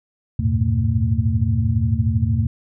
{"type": "tone cluster", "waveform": "sine", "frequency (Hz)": [82.4, 99.8, 112.2, 125.8, 225.3], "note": ["E2", "G2", "A2", "B2", "A3"], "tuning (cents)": [0, 32, 34, 32, 41], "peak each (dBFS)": [-22, -21, -21, -24, -25], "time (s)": [0.39, 2.47], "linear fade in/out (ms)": 5, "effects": []}